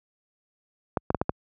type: clicks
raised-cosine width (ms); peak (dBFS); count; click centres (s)
1; -9; 5; 0.972 / 1.104 / 1.147 / 1.215 / 1.294
effects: high-pass 60 Hz 12 dB/octave